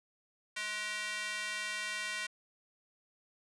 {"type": "tone with high-pass filter", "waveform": "square", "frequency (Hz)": 211.4, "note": "G#3", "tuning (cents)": 31, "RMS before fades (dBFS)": -38, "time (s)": [0.56, 2.27], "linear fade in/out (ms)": 10, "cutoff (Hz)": 1900, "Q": 1.8, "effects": ["resampled to 24000 Hz", "11-bit"]}